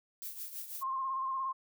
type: noise with tremolo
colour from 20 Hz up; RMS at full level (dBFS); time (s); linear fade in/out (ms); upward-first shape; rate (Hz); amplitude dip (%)
violet; -40; 0.22-0.83; 0; triangle; 6.1; 70
type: tone with vibrato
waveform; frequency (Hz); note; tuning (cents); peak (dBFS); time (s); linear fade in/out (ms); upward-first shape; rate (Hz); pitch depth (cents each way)
sine; 1062; C6; +25; -32; 0.81-1.53; 20; square; 17; 24
effects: none